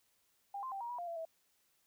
sine tone with pitch steps, 800 / 1044 / 783 / 946 / 972 / 698 / 676 / 651 Hz, G5 / C6 / G5 / A#5 / B5 / F5 / E5 / E5, +35 / -4 / -2 / +25 / -28 / -1 / +43 / -22 cents, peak -39 dBFS, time 0.54-1.252 s, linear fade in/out 5 ms, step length 89 ms, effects white hiss -75 dBFS RMS until 1.86 s

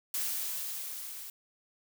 blue noise with level ramp, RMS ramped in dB -32 to -44 dBFS, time 0.14-1.3 s, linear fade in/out 2 ms, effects none

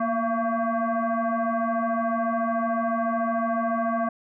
sine tone with frequency modulation, 220.1 Hz, A3, 1 cent sharp, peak -22 dBFS, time 0-4.09 s, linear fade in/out 5 ms, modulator 454 Hz, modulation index 2.3, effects none

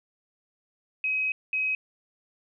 sine tone pair in turn, 2537 / 2537 Hz, D#7 / D#7, +33 / +33 cents, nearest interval unison, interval 0 cents, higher neither, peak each -24 / -24 dBFS, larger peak neither, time 1.04-1.32 / 1.53-1.75 s, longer first, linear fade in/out 2 ms, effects none

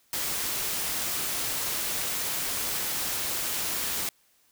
white noise, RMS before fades -30 dBFS, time 0.13-4.09 s, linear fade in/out 2 ms, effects white hiss -65 dBFS RMS until 4.51 s

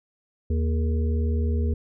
harmonic tone with a mistuned harmonic, 78.3 Hz, D#2, 11 cents sharp, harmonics 1 / 3 / 5 / 6, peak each -21 / -31 / -35 / -37 dBFS, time 0.5-1.74 s, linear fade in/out 5 ms, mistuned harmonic 5, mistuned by +81 cents, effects none

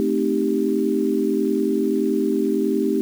sine chord, A half-diminished seventh, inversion none, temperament equal, 220 / 261.6 / 311.1 / 392 Hz, A3 / C4 / Eb4 / G4, 0 / 0 / 0 / 0 cents, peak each -24 / -24 / -23 / -22 dBFS, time 0-3.01 s, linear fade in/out 0 ms, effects 7-bit

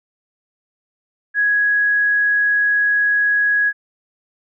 sine tone, 1666 Hz, G#6, 5 cents sharp, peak -13 dBFS, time 1.34-3.73 s, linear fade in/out 50 ms, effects none

